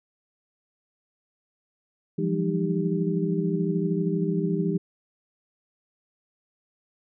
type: tone cluster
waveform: sine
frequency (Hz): 168.3 / 181.5 / 200.5 / 309.5 / 396.2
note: E3 / F#3 / G3 / D#4 / G4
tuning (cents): +36 / -33 / +39 / -9 / +18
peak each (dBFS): -26 / -31 / -30 / -31 / -29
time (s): 2.18-4.78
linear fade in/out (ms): 10
effects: none